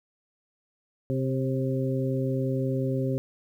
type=harmonic tone with a mistuned harmonic; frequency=131.3 Hz; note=C3; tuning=6 cents sharp; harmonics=1 / 2 / 3 / 4; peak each=-27 / -30 / -32 / -33 dBFS; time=1.1-3.18 s; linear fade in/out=0 ms; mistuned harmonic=4; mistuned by=+23 cents; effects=10-bit